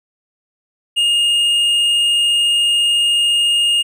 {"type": "tone with hard clipping", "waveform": "sine", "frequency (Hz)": 2841, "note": "F7", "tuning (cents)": 29, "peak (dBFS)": -13, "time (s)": [0.96, 3.83], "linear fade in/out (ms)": 20, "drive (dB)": 5, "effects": []}